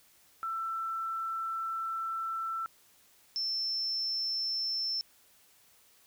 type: tone pair in turn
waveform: sine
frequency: 1335 / 5340 Hz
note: E6 / E8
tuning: +22 / +22 cents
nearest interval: 2 octaves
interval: 2400 cents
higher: second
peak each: -32 / -30 dBFS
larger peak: second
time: 0.43-2.66 / 3.36-5.01 s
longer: first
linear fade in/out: 0 ms
effects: white hiss -63 dBFS RMS until 6.06 s